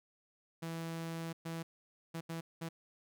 sawtooth tone bursts at uneven times, 164.81 Hz, E3, in tune, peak -35 dBFS, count 5, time 0.62-1.33 / 1.45-1.63 / 2.14-2.21 / 2.29-2.41 / 2.61-2.69 s, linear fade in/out 10 ms, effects none

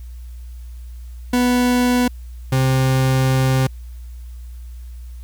40% pulse tone pair in turn, 246.9 / 131.43 Hz, B3 / C3, 0 / +8 cents, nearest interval major seventh, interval 1092 cents, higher first, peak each -13 dBFS, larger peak neither, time 1.33-2.08 / 2.52-3.67 s, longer second, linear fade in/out 5 ms, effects added 60 Hz sine -31 dBFS peak until 5.23 s + white hiss -55 dBFS RMS until 5.23 s

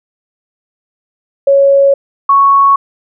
sine tone pair in turn, 554.4 / 1108.8 Hz, C#5 / C#6, 0 / 0 cents, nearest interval octave, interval 1200 cents, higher second, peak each -4 dBFS, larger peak neither, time 1.47-1.94 / 2.29-2.76 s, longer neither, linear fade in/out 5 ms, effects none

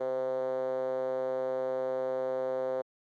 5% pulse tone with band-pass filter, 130 Hz, C3, 11 cents flat, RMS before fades -32 dBFS, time 0-2.82 s, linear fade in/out 10 ms, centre 510 Hz, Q 5.6, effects Opus 32 kbps

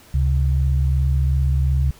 sine tone pair together, 70.67 / 133.4 Hz, C#2 / C3, +34 / +34 cents, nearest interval major seventh, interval 1100 cents, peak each -16 / -21 dBFS, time 0.14-1.91 s, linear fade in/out 5 ms, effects pink hiss -48 dBFS RMS until 1.99 s

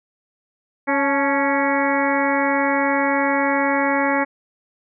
harmonic tone with a mistuned harmonic, 277.2 Hz, C#4, in tune, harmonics 1 / 2 / 3 / 4 / 5 / 6 / 7 / 8, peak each -22 / -23 / -23 / -27 / -29 / -27 / -26 / -27 dBFS, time 0.87-4.25 s, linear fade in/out 20 ms, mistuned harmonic 3, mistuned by +55 cents, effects none

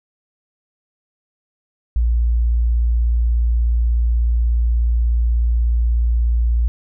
sine tone, 58.27 Hz, A#1, in tune, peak -13 dBFS, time 1.96-6.68 s, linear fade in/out 0 ms, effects none

